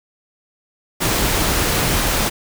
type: noise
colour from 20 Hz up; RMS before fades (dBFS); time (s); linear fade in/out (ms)
pink; -18; 1-2.3; 20
effects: none